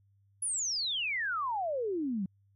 sine exponential sweep, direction down, 10530 to 180 Hz, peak -30 dBFS, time 0.42-2.26 s, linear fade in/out 5 ms, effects added 99 Hz sine -64 dBFS peak until 2.55 s

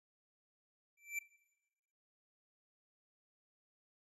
square tone with exponential growth, 2338 Hz, D7, 8 cents flat, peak -35 dBFS, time 0.97-1.19 s, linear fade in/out 5 ms, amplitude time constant 46 ms, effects noise-tail reverb RT60 1.0 s tail -19 dB re dry + resampled to 32000 Hz

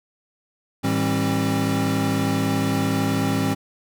square tone cluster, 106.9 / 160.4 / 198.4 / 268.7 / 387.4 Hz, A2 / E3 / G3 / C4 / G4, -49 / -47 / +21 / +46 / -20 cents, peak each -27 / -28 / -27 / -24 / -33 dBFS, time 0.83-3.55 s, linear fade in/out 20 ms, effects none

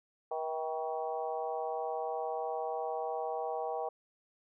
harmonic tone with a mistuned harmonic, 160 Hz, D#3, 49 cents sharp, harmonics 3 / 4 / 5 / 6 / 7, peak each -38 / -39 / -37 / -45 / -47 dBFS, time 0.31-3.89 s, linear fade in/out 5 ms, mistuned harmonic 5, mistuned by -37 cents, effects none

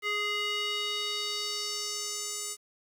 square tone with band-pass filter sweep, 415.2 Hz, G#4, in tune, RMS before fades -33 dBFS, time 0.02-2.57 s, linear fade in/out 50 ms, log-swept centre 2200 to 8100 Hz, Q 2.3, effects 9-bit

